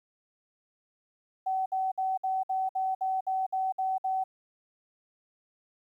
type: tone bursts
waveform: sine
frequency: 759 Hz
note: F#5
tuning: 44 cents sharp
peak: -26 dBFS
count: 11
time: 1.46-4.24 s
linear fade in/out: 10 ms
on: 200 ms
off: 58 ms
effects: 11-bit